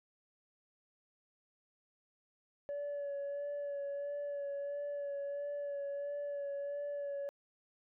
sine tone with vibrato, 570 Hz, C#5, 48 cents sharp, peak -35 dBFS, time 2.69-7.29 s, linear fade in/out 0 ms, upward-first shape sine, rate 1.5 Hz, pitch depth 22 cents each way, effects tanh soft clip ceiling -35 dBFS

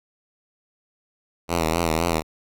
5% pulse tone with vibrato, 82.41 Hz, E2, in tune, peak -9 dBFS, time 1.48-2.23 s, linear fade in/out 50 ms, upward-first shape sine, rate 3.9 Hz, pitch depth 77 cents each way, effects none

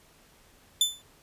sawtooth tone with exponential decay, 3520 Hz, A7, in tune, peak -14 dBFS, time 0.81-1.02 s, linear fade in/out 2 ms, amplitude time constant 44 ms, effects pink hiss -59 dBFS RMS until 1.22 s + resampled to 32000 Hz

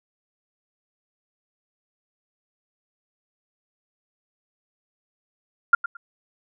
sine tone with echo, 1396.9 Hz, F6, in tune, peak -9 dBFS, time 5.73-5.75 s, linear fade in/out 5 ms, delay 110 ms, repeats 2, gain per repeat -14 dB, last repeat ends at 5.97 s, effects none

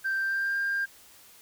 sine tone with pitch glide, 1568 to 1598.2 Hz, G6 to G6, 0 to +33 cents, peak -24 dBFS, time 0.04-0.86 s, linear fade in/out 20 ms, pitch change +33 cents, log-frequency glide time 0.18-0.57 s, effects tanh soft clip ceiling -23 dBFS + white hiss -54 dBFS RMS until 1.41 s

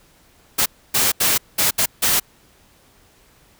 white noise bursts at uneven times, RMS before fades -17 dBFS, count 6, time 0.58-0.66 / 0.94-1.12 / 1.2-1.38 / 1.58-1.71 / 1.78-1.86 / 2.02-2.2 s, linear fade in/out 10 ms, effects pink hiss -54 dBFS RMS until 3.59 s

